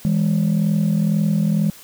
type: tone pair together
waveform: sine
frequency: 162.34 / 204.4 Hz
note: E3 / G#3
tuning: -26 / -27 cents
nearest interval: major third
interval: 399 cents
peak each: -16 dBFS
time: 0.05-1.7 s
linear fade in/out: 0 ms
effects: tanh soft clip ceiling -12 dBFS + white hiss -43 dBFS RMS until 1.83 s